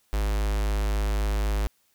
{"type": "tone with notch filter", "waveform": "square", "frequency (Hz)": 51.91, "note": "G#1", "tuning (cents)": 0, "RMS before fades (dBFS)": -25, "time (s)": [0.13, 1.67], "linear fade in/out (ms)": 0, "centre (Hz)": 190, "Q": 1.1, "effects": ["white hiss -67 dBFS RMS until 1.94 s"]}